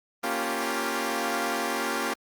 10% pulse chord, G half-diminished seventh, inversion first, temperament equal, 233.1 / 277.2 / 349.2 / 392 Hz, Bb3 / Db4 / F4 / G4, 0 / 0 / 0 / 0 cents, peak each -24 dBFS, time 0.23-2.14 s, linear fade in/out 10 ms, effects Opus 32 kbps

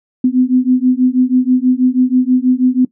sine beating tone pair, 250.7 / 256.9 Hz, B3 / C4, +26 / -32 cents, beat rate 6.2 Hz, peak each -12 dBFS, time 0.24-2.85 s, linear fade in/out 5 ms, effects noise-tail reverb RT60 0.1 s tail -19 dB re dry

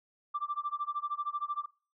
sine tone with tremolo, 1177 Hz, D6, 3 cents sharp, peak -28 dBFS, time 0.34-1.66 s, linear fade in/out 10 ms, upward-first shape sine, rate 13 Hz, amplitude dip 100%, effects noise-tail reverb RT60 0.4 s tail -23 dB re dry + tanh soft clip ceiling -25 dBFS

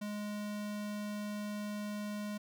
square tone, 208.1 Hz, G#3, 4 cents sharp, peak -38 dBFS, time 0.01-2.38 s, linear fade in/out 10 ms, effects none

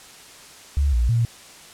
sine tone with pitch steps, 70.8 / 59.2 / 116.7 Hz, C#2 / A#1 / A#2, +37 / +27 / +2 cents, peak -16 dBFS, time 0.77-1.25 s, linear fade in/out 0 ms, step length 160 ms, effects white hiss -44 dBFS RMS until 1.73 s + low-pass 9000 Hz 12 dB/octave

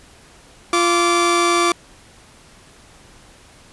sawtooth tone pair together, 346.1 / 1164 Hz, F4 / D6, -16 / -16 cents, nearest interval octave + major sixth, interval 2100 cents, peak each -13 dBFS, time 0.73-1.72 s, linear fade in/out 2 ms, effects pink hiss -47 dBFS RMS until 3.72 s + resampled to 24000 Hz

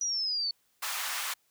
sine exponential sweep, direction down, 5890 to 4435 Hz, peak -28 dBFS, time 0.01-0.51 s, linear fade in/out 2 ms
pink high-pass noise, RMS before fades -34 dBFS, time 0.82-1.34 s, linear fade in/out 10 ms, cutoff 920 Hz, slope 24 dB/octave
effects white hiss -71 dBFS RMS until 1.5 s

